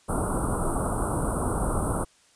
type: band-stop noise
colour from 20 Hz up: pink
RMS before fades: -26 dBFS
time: 0.08-2.05 s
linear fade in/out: 20 ms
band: 1400 to 8500 Hz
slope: 96 dB/octave
effects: white hiss -60 dBFS RMS until 2.35 s + resampled to 22050 Hz